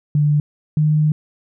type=tone pair in turn; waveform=sine; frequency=148 / 152.6 Hz; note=D3 / D#3; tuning=+14 / -33 cents; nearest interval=minor second; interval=53 cents; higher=second; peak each=-12 dBFS; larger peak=neither; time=0.15-0.4 / 0.77-1.12 s; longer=second; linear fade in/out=2 ms; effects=none